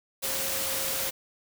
sine tone in noise, 536 Hz, C5, 42 cents sharp, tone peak -39 dBFS, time 0.22-1.11 s, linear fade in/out 20 ms, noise white, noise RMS -30 dBFS, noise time 0.22-1.11 s, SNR -12 dB, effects none

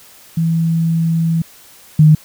sine tone pair in turn, 164.5 / 154.03 Hz, E3 / D#3, -3 / -17 cents, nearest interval minor second, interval 114 cents, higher first, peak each -12 / -4 dBFS, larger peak second, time 0.37-1.42 / 1.99-2.15 s, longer first, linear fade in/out 5 ms, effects white hiss -43 dBFS RMS until 2.24 s

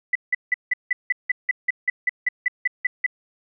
sine tone bursts, 1991 Hz, B6, 14 cents sharp, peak -16 dBFS, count 16, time 0.13-3.064 s, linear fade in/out 5 ms, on 24 ms, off 170 ms, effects none

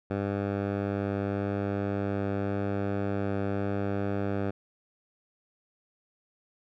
10% pulse tone with low-pass filter, 99.9 Hz, G2, 33 cents sharp, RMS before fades -30 dBFS, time 0.1-4.51 s, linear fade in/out 10 ms, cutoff 1500 Hz, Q 0.62, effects none

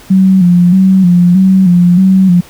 sine tone with vibrato, 182.8 Hz, F#3, 21 cents flat, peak -3 dBFS, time 0.1-2.41 s, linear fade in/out 10 ms, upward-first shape square, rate 1.6 Hz, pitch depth 64 cents each way, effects pink hiss -37 dBFS RMS until 2.49 s

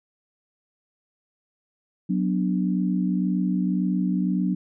sine chord, B minor, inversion second, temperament equal, 185 / 246.9 / 293.7 Hz, F#3 / B3 / D4, 0 / 0 / 0 cents, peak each -22 / -28 / -28 dBFS, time 2.09-4.55 s, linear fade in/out 10 ms, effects none

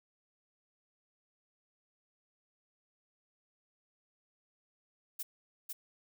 violet noise with echo, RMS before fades -38 dBFS, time 5.19-5.23 s, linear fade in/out 10 ms, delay 500 ms, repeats 1, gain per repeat -2 dB, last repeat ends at 5.73 s, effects none

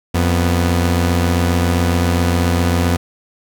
sawtooth tone pair together, 87.43 / 246.9 Hz, F2 / B3, +2 / 0 cents, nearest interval octave + tritone, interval 1798 cents, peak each -10 / -16 dBFS, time 0.14-2.97 s, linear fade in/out 10 ms, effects none

